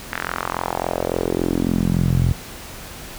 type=tone with band-pass filter sweep; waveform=sawtooth; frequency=43.6 Hz; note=F1; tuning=2 cents flat; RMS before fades=-21 dBFS; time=0.12-2.32 s; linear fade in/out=0 ms; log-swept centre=1800 to 110 Hz; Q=2.6; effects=pink hiss -36 dBFS RMS until 3.18 s